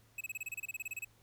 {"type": "tone bursts", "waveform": "square", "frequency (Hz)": 2571, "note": "E7", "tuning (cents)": -44, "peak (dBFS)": -38, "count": 16, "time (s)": [0.18, 1.048], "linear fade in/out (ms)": 5, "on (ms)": 28, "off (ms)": 28, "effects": ["added 111 Hz sine -67 dBFS peak until 1.22 s", "pink hiss -68 dBFS RMS until 1.22 s"]}